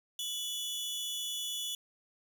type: tone pair together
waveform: sawtooth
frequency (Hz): 2960 / 3431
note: F#7 / A7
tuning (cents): 0 / -44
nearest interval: minor third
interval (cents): 256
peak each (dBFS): -38 / -33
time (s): 0.19-1.75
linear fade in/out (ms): 2
effects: none